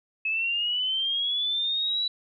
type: linear sweep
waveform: sine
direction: up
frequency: 2578 to 3951 Hz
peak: -24 dBFS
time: 0.25-2.08 s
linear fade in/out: 5 ms
effects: none